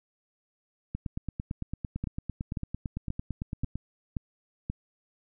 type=two click trains; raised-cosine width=5 ms; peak=-20 / -19 dBFS; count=26 / 6; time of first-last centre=0.95-3.756 / 2.04-4.7 s; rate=8.91 / 1.88 Hz; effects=none